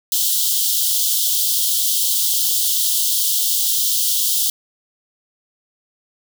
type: high-pass noise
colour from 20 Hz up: white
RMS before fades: -18 dBFS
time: 0.12-4.5 s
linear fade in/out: 2 ms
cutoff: 3000 Hz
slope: 96 dB/octave
effects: none